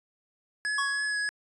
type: tone with vibrato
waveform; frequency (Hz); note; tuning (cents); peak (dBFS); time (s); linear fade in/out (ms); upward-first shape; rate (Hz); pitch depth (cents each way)
square; 1686; G#6; +26; -28; 0.65-1.29; 0; triangle; 3.2; 17
type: tone with exponential decay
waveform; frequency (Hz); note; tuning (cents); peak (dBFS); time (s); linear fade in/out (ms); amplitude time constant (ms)
square; 1108.7; C#6; 0; -27; 0.78-1.17; 5; 83
effects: resampled to 24000 Hz